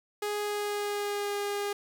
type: tone with pitch glide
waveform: sawtooth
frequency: 415.3 to 407.2 Hz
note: G#4 to G#4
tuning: 0 to -34 cents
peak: -26 dBFS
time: 0.22-1.73 s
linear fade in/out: 5 ms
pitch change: -34 cents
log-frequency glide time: 0.4-1.35 s
effects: 9-bit

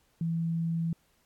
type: tone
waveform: sine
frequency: 165.7 Hz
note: E3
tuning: 9 cents sharp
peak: -27 dBFS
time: 0.21-0.93 s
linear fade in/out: 2 ms
effects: pink hiss -69 dBFS RMS until 1.25 s + AAC 64 kbps

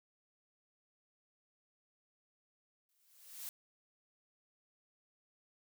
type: noise with exponential growth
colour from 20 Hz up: blue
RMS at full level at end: -42 dBFS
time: 2.89-3.49 s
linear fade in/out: 1 ms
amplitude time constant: 130 ms
effects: none

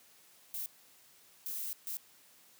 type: noise bursts at uneven times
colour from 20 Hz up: violet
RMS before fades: -39 dBFS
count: 3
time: 0.54-0.66 / 1.46-1.73 / 1.87-1.97 s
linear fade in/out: 0 ms
effects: white hiss -62 dBFS RMS until 2.59 s + high-pass 100 Hz 12 dB/octave

